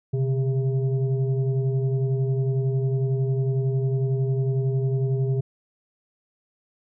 sine tone with frequency modulation, 130 Hz, C3, 11 cents flat, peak -20 dBFS, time 0.13-5.41 s, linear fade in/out 10 ms, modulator 271 Hz, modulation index 0.71, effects none

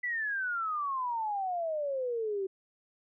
sine exponential sweep, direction down, 2000 to 376.8 Hz, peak -30 dBFS, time 0.03-2.47 s, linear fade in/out 10 ms, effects none

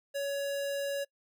square tone, 561 Hz, C#5, 21 cents sharp, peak -32 dBFS, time 0.14-1.05 s, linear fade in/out 20 ms, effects noise-tail reverb RT60 0.1 s tail -24 dB re dry

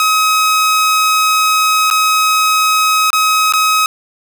sawtooth tone with dropouts, 1271 Hz, D#6, 36 cents sharp, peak -6 dBFS, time 0-3.86 s, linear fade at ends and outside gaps 1 ms, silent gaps 1.902-1.91 / 3.104-3.13 / 3.524-3.536 s, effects none

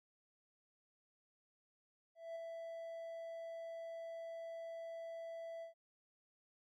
triangle tone with ADSR envelope, 663 Hz, E5, 10 cents sharp, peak -40 dBFS, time 2.15-5.74 s, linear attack 210 ms, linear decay 4 ms, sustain -3 dB, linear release 120 ms, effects none

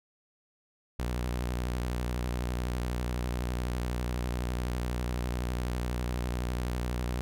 sawtooth tone with vibrato, 61 Hz, B1, 21 cents flat, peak -26 dBFS, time 0.99-7.21 s, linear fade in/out 0 ms, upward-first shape triangle, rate 12 Hz, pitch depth 99 cents each way, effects none

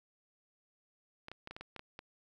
clicks, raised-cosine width 0.3 ms, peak -29 dBFS, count 9, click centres 1.284 / 1.316 / 1.474 / 1.51 / 1.565 / 1.61 / 1.763 / 1.794 / 1.991 s, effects 11-bit

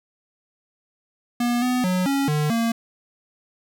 square tone with pitch steps, 240.5 / 250.3 / 183.1 / 276.6 / 150.3 / 230 Hz, B3 / B3 / F#3 / C#4 / D3 / A#3, -46 / +23 / -18 / -4 / +40 / -23 cents, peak -20 dBFS, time 1.4-2.72 s, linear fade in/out 5 ms, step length 220 ms, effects none

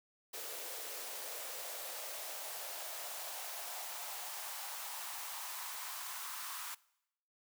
white noise with high-pass filter sweep, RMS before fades -44 dBFS, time 0.33-6.75 s, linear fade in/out 10 ms, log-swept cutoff 460 to 1100 Hz, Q 3.1, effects noise-tail reverb RT60 0.8 s tail -22 dB re dry

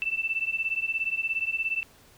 sine beating tone pair, 2652 / 2669 Hz, E7 / E7, +10 / +21 cents, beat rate 17 Hz, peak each -29 dBFS, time 0.02-1.83 s, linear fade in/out 0 ms, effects pink hiss -56 dBFS RMS until 2.17 s

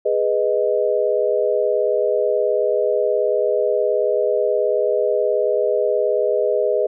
sine chord, G# minor, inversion none, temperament equal, 415.3 / 493.9 / 622.3 Hz, G#4 / B4 / D#5, 0 / 0 / 0 cents, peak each -20 dBFS, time 0.05-6.87 s, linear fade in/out 10 ms, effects none

